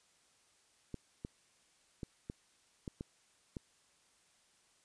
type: clicks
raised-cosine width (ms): 3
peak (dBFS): -28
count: 7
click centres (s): 0.943 / 1.249 / 2.032 / 2.299 / 2.878 / 3.009 / 3.568
effects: white hiss -70 dBFS RMS until 4.84 s + resampled to 22050 Hz